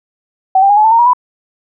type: tone with pitch steps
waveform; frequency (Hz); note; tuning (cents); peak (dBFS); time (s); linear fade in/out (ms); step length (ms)
sine; 760 / 789.5 / 820.2 / 852.1 / 885.2 / 919.6 / 955.3 / 992.5; F#5 / G5 / G#5 / G#5 / A5 / A#5 / A#5 / B5; +46 / +12 / -22 / +44 / +10 / -24 / +42 / +8; -5; 0.55-1.134; 5; 73
effects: none